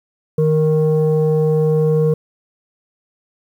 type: tone pair together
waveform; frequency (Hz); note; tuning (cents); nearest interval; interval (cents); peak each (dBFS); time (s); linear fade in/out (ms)
sine; 155.58 / 466.2; D#3 / A#4; 0 / 0; octave + perfect fifth; 1900; -13; 0.38-2.14; 5
effects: tanh soft clip ceiling -8 dBFS + 8-bit